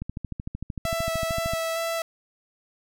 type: click train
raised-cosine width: 5 ms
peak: -19 dBFS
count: 21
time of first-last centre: 0.02-1.535 s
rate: 13.2 Hz
type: tone with vibrato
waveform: sawtooth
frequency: 659.3 Hz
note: E5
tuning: in tune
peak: -22 dBFS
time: 0.85-2.02 s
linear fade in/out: 2 ms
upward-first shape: square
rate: 2.2 Hz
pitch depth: 11 cents each way
effects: none